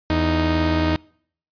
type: tone pair together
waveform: sawtooth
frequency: 82.4 / 311.1 Hz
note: E2 / D#4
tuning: 0 / 0 cents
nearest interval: octave + major seventh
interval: 2300 cents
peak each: -17 / -16 dBFS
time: 0.1-0.96 s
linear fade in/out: 0 ms
effects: noise-tail reverb RT60 0.6 s tail -26 dB re dry + resampled to 11025 Hz

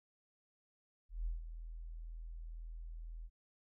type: tone with ADSR envelope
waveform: sine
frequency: 41 Hz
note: E1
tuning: 9 cents flat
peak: -34 dBFS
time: 1.09-3.3 s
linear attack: 170 ms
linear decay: 150 ms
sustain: -10 dB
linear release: 51 ms
effects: none

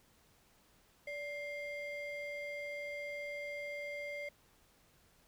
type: ring-modulated tone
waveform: triangle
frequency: 1343 Hz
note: E6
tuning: 32 cents sharp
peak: -35 dBFS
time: 1.07-4.29 s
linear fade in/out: 5 ms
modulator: 763 Hz
effects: pink hiss -68 dBFS RMS until 5.27 s

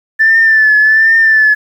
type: tone with vibrato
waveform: sine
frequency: 1760 Hz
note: A6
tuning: in tune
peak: -4 dBFS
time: 0.19-1.55 s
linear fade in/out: 20 ms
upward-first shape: triangle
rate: 1.3 Hz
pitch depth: 55 cents each way
effects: tanh soft clip ceiling 0 dBFS + 7-bit

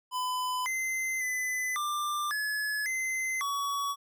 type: tone with pitch steps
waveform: square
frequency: 1006 / 2066 / 2012 / 1187 / 1704 / 2060 / 1128 Hz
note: B5 / C7 / B6 / D6 / G#6 / C7 / C#6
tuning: +32 / -22 / +32 / +18 / +44 / -28 / +30 cents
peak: -30 dBFS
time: 0.11-3.96 s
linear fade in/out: 50 ms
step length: 550 ms
effects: none

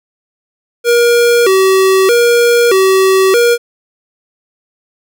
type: tone with vibrato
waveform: square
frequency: 425.6 Hz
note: G#4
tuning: 42 cents sharp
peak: -7 dBFS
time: 0.84-3.58 s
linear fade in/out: 50 ms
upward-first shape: square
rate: 0.8 Hz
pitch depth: 190 cents each way
effects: none

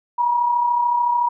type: tone pair together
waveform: sine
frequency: 929 / 962.7 Hz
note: A#5 / B5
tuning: -6 / -45 cents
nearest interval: minor second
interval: 61 cents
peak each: -26 / -16 dBFS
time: 0.18-1.29 s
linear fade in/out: 10 ms
effects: none

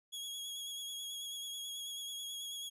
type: tone with vibrato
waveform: sawtooth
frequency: 3322 Hz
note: G#7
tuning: in tune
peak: -38 dBFS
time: 0.12-2.7 s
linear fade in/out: 20 ms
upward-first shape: sine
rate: 9.2 Hz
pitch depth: 24 cents each way
effects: resampled to 32000 Hz

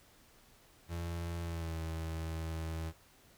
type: tone with pitch glide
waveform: 35% pulse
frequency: 84.9 to 80.93 Hz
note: F2 to E2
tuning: -48 to -31 cents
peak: -35 dBFS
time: 0.88-2.93 s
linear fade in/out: 50 ms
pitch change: -83 cents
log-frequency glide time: 1.41-1.78 s
effects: pink hiss -63 dBFS RMS until 3.37 s

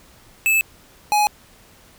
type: tone pair in turn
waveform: square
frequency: 2616 / 837.2 Hz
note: E7 / G#5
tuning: -14 / +14 cents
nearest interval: octave + minor sixth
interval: 1972 cents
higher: first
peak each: -15 dBFS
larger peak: neither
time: 0.46-0.61 / 1.12-1.27 s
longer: neither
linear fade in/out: 0 ms
effects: pink hiss -50 dBFS RMS until 1.98 s

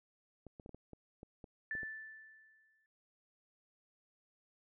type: clicks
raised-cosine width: 2 ms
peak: -37 dBFS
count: 10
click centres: 0.467 / 0.598 / 0.661 / 0.693 / 0.746 / 0.933 / 1.231 / 1.442 / 1.752 / 1.832 s
type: tone with exponential decay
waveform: sine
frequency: 1759 Hz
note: A6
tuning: 1 cent flat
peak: -36 dBFS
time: 1.71-2.86 s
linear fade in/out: 1 ms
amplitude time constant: 250 ms
effects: none

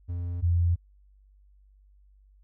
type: tone pair in turn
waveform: triangle / sine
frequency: 87.3 / 86.1 Hz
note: F2 / F2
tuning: 0 / -24 cents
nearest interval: unison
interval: 24 cents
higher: first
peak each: -27 / -20 dBFS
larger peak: second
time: 0.08-0.42 / 0.42-0.76 s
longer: neither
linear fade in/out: 20 ms
effects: added 49 Hz sine -55 dBFS peak until 2.43 s

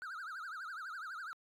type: tone with vibrato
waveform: triangle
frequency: 1414 Hz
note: F6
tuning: 21 cents sharp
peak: -40 dBFS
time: 0.02-1.33 s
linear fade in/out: 0 ms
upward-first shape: triangle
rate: 12 Hz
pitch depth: 250 cents each way
effects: AAC 64 kbps

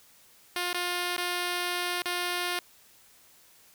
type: tone with dropouts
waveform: 5% pulse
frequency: 354.5 Hz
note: F4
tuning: 26 cents sharp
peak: -17 dBFS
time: 0.56-2.59 s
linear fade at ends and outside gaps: 1 ms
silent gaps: 0.73-0.744 / 1.165-1.18 / 2.021-2.057 s
effects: white hiss -58 dBFS RMS until 3.74 s

